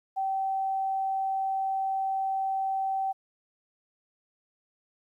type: tone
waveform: sine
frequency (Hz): 772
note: G5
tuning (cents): -27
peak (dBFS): -26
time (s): 0.16-3.13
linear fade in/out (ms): 20
effects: 11-bit